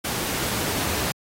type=noise; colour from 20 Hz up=pink; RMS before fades=-26 dBFS; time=0.04-1.12 s; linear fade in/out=10 ms; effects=high-pass 80 Hz 12 dB/octave + AAC 48 kbps